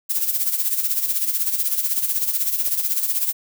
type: noise with tremolo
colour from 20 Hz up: violet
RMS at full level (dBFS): -19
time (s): 0.09-3.33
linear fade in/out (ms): 20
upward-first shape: sine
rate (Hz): 16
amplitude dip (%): 65
effects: none